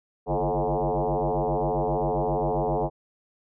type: tone with frequency modulation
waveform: sine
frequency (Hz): 141.3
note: C#3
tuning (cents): +34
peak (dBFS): -22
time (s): 0.26-2.9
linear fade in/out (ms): 50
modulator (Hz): 96.7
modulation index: 7.7
effects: none